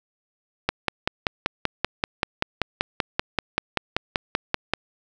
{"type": "click train", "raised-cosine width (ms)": 0.3, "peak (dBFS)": -4, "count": 22, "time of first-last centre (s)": [0.69, 4.736], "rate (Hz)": 5.19, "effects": []}